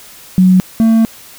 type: tone pair in turn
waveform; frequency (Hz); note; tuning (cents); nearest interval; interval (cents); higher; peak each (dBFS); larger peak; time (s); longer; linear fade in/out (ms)
sine / triangle; 185 / 224.6; F#3 / A3; 0 / +36; minor third; 336; second; -4; neither; 0.38-0.6 / 0.8-1.05; second; 0
effects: white hiss -37 dBFS RMS until 1.38 s